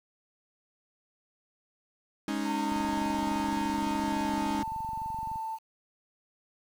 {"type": "chord", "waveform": "45% pulse", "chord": "Ab suspended fourth", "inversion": "none", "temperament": "equal", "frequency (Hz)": [207.7, 277.2, 311.1], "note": ["Ab3", "Db4", "Eb4"], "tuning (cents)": [0, 0, 0], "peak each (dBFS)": -34, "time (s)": [2.28, 4.63], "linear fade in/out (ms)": 2}
{"type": "tone with pitch glide", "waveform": "sine", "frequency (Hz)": [910, 889.2], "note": ["A#5", "A5"], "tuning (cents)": [-42, 18], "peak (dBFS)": -32, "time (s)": [2.44, 5.59], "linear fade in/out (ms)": 50, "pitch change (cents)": -40, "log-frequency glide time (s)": [3.87, 4.27]}
{"type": "click train", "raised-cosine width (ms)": 5, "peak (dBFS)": -33, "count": 63, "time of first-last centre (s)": [2.72, 5.358], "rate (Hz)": 23.5}
{"effects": ["low-pass 10000 Hz 12 dB/octave", "9-bit"]}